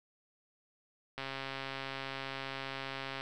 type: click train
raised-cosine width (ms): 0.3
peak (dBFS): -23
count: 275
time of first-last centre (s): 1.18-3.21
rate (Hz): 135
effects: none